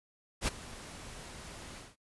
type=noise with ADSR envelope; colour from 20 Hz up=pink; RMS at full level=-29 dBFS; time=0.41-1.96 s; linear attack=67 ms; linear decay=16 ms; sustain=-18 dB; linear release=180 ms; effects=noise-tail reverb RT60 0.1 s tail -21 dB re dry + resampled to 24000 Hz